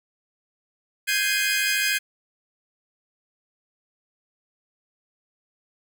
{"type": "chord", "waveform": "sawtooth", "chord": "Ab major seventh", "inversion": "third", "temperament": "equal", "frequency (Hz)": [1568, 1661.2, 2093, 2489], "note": ["G6", "Ab6", "C7", "Eb7"], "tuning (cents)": [0, 0, 0, 0], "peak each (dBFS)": [-23, -23, -26, -22], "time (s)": [1.07, 1.99], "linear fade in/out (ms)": 20, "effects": []}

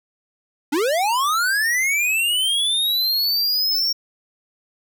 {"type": "linear sweep", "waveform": "square", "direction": "up", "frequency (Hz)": [267.7, 5550], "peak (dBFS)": -18, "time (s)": [0.72, 3.93], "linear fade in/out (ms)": 10, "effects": []}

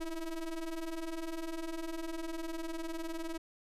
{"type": "ring-modulated tone", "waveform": "square", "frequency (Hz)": 161.1, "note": "E3", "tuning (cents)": -39, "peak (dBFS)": -34, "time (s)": [0, 3.38], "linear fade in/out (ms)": 10, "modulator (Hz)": 171, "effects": ["resampled to 32000 Hz"]}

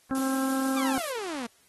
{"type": "harmonic tone", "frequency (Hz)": 266.1, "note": "C4", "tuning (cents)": 29, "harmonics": [1, 2, 3, 4, 5, 6], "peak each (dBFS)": [-26, -37, -39, -41, -38, -42], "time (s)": [0.11, 0.98], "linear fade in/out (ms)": 0}
{"type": "noise", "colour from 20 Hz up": "blue", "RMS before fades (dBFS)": -36, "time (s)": [0.15, 1.11], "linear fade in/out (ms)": 0}
{"type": "exponential sweep", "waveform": "sawtooth", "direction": "down", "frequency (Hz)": [1244.5, 222.8], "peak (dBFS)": -28, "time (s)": [0.76, 1.47], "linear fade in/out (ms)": 10}
{"effects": ["white hiss -62 dBFS RMS until 1.68 s", "AAC 32 kbps"]}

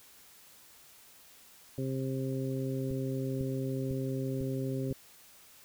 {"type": "harmonic tone", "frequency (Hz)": 132.6, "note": "C3", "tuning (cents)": 23, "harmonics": [1, 2, 3, 4], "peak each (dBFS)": [-34, -36, -38, -42], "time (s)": [1.78, 4.93], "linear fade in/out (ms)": 2}
{"type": "click train", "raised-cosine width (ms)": 5, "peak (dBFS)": -28, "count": 5, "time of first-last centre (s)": [2.91, 4.91], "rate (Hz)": 2}
{"effects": ["white hiss -57 dBFS RMS until 5.64 s"]}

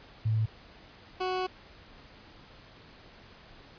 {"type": "tone pair in turn", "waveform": ["sine", "20% pulse"], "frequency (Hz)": [110, 370], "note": ["A2", "F#4"], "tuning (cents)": [0, 0], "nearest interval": "octave + major sixth", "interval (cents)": 2100, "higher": "second", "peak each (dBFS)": -24, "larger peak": "neither", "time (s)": [[0.25, 0.46], [1.2, 1.47]], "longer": "second", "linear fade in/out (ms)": 10, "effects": ["pink hiss -53 dBFS RMS until 3.78 s", "resampled to 11025 Hz"]}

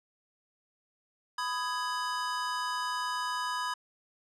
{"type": "chord", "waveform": "square", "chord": "G# minor", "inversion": "first", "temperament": "just", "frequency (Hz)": [996.7, 1245.9, 1661.2], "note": ["B5", "D#6", "G#6"], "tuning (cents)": [16, 2, 0], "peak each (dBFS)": [-34, -38, -38], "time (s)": [1.38, 3.74], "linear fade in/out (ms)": 5, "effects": ["low-pass 8000 Hz 12 dB/octave"]}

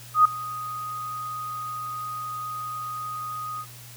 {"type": "tone with ADSR envelope", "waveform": "sine", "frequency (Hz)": 1244.5, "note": "D#6", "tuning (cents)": 0, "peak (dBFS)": -10, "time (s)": [0.14, 3.66], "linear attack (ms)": 110, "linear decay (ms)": 6, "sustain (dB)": -20, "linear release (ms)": 61, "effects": ["added 120 Hz sine -45 dBFS peak until 3.96 s", "white hiss -46 dBFS RMS until 3.96 s"]}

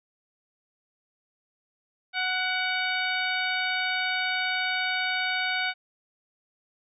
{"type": "harmonic tone with a mistuned harmonic", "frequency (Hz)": 740, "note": "F#5", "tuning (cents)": 0, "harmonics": [1, 2, 3, 4, 5, 6], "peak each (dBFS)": [-33, -29, -30, -35, -35, -39], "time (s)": [2.13, 5.74], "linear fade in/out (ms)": 50, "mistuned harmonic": 3, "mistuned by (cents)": 35, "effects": []}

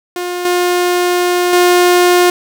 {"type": "tone with level steps", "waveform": "sawtooth", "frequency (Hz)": 356, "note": "F4", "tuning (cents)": 33, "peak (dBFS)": [-14, -7, -3], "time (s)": [0.16, 2.3], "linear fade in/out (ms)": 2, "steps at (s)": [0.45, 1.53], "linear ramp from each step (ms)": 2, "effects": []}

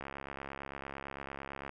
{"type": "click train", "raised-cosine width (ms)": 0.5, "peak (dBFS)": -26, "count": 117, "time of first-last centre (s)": [0.01, 1.694], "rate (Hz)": 68.9, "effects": []}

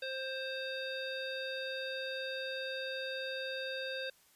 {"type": "harmonic tone with a mistuned harmonic", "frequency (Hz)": 527, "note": "C5", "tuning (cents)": 12, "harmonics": [1, 3, 5, 7, 9], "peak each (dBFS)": [-40, -42, -46, -44, -49], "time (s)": [0.02, 4.1], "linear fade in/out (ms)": 5, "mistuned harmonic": 9, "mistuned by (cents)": -17, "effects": ["white hiss -66 dBFS RMS until 4.35 s", "resampled to 32000 Hz"]}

